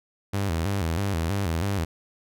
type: tone with vibrato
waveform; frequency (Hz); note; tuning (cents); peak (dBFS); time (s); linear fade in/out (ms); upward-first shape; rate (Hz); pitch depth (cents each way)
sawtooth; 90.3; F#2; -42; -20; 0.33-1.85; 10; square; 3.1; 170
effects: none